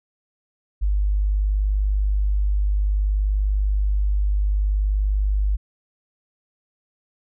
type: tone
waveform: sine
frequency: 50.3 Hz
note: G1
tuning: 45 cents sharp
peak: -17 dBFS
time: 0.81-5.57 s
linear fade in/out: 20 ms
effects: none